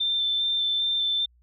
sine tone with vibrato, 3559 Hz, A7, 19 cents sharp, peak -22 dBFS, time 0-1.26 s, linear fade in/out 10 ms, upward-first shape square, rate 2.5 Hz, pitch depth 9 cents each way, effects added 60 Hz sine -57 dBFS peak until 1.42 s

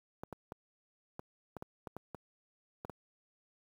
clicks, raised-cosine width 1 ms, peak -28 dBFS, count 11, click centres 0.235 / 0.327 / 0.521 / 1.194 / 1.567 / 1.624 / 1.872 / 1.966 / 2.147 / 2.849 / 2.897 s, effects high-pass 60 Hz 12 dB/octave + 9-bit

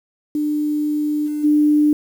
sine tone with level steps, 298.6 Hz, D4, 29 cents sharp, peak -17 / -20 / -11 dBFS, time 0.35-1.93 s, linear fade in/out 2 ms, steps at 1.26 / 1.43 s, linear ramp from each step 20 ms, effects 7-bit

